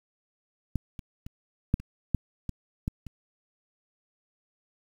clicks, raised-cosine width 5 ms, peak -15 / -27 / -28 / -9 / -29 / -11 / -20 / -16 / -28 dBFS, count 9, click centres 0.757 / 0.992 / 1.265 / 1.741 / 1.8 / 2.147 / 2.493 / 2.879 / 3.067 s, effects 8-bit

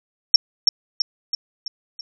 sine tone with echo, 5470 Hz, F8, 37 cents flat, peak -5 dBFS, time 0.34-0.36 s, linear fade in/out 2 ms, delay 330 ms, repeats 5, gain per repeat -5 dB, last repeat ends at 2.01 s, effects none

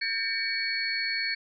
sine tone cluster, 1600 / 1807 / 2262 / 4392 Hz, G6 / A6 / C#7 / C#8, +35 / +46 / +34 / -17 cents, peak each -37 / -33 / -31 / -31 dBFS, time 0.01-1.35 s, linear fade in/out 10 ms, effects none

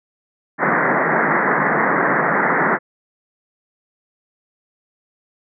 white band-pass noise, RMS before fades -17 dBFS, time 0.58-2.79 s, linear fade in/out 50 ms, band 140 to 2000 Hz, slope 96 dB/octave, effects none

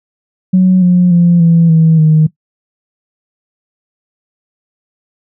sine tone with pitch steps, 185 / 178.8 / 172.81 / 167.02 / 161.42 / 156.02 Hz, F#3 / F3 / F3 / E3 / E3 / D#3, 0 / +41 / -18 / +23 / -36 / +5 cents, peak -3 dBFS, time 0.53-2.27 s, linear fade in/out 10 ms, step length 290 ms, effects noise-tail reverb RT60 0.1 s tail -18 dB re dry + tanh soft clip ceiling 0 dBFS

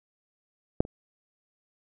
clicks, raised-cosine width 2 ms, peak -6 / -28 dBFS, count 2, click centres 0.805 / 0.851 s, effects none

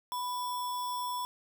sine tone with sample-and-hold, 989 Hz, B5, 2 cents sharp, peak -32 dBFS, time 0.12-1.25 s, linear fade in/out 0 ms, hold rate 4410 Hz, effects none

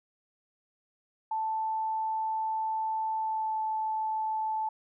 sine tone with pitch glide, 880 to 873.4 Hz, A5 to A5, 0 to -13 cents, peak -28 dBFS, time 1.31-4.69 s, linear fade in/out 5 ms, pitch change -13 cents, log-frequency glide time 3.18-3.59 s, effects none

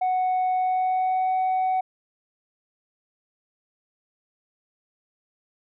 sine tone with pitch glide, 740 to 748.6 Hz, F#5 to F#5, 0 to +20 cents, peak -18 dBFS, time 0.01-1.81 s, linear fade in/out 10 ms, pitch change +20 cents, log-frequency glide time 0.54-1.34 s, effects tanh soft clip ceiling -19 dBFS

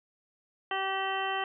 harmonic tone, 385.8 Hz, G4, 28 cents flat, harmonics 1 / 2 / 3 / 4 / 5 / 7 / 8, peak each -38 / -33 / -36 / -39 / -37 / -39 / -39 dBFS, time 0.71-1.44 s, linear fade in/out 2 ms, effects none

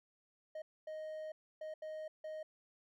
triangle tone bursts at uneven times, 623 Hz, D#5, 2 cents sharp, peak -40 dBFS, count 5, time 0.55-0.62 / 0.87-1.32 / 1.61-1.74 / 1.82-2.08 / 2.24-2.43 s, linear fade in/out 5 ms, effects none

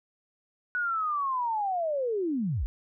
sine linear sweep, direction down, 1480 to 38.05 Hz, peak -26 dBFS, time 0.75-2.66 s, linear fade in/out 0 ms, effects none

